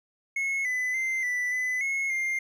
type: tone with pitch steps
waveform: triangle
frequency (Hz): 2180 / 2005 / 2079 / 1979 / 2007 / 2175 / 2110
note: C#7 / B6 / C7 / B6 / B6 / C#7 / C7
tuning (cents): -29 / +26 / -12 / +3 / +27 / -33 / +14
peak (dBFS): -24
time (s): 0.36-2.39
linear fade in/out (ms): 5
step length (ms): 290
effects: none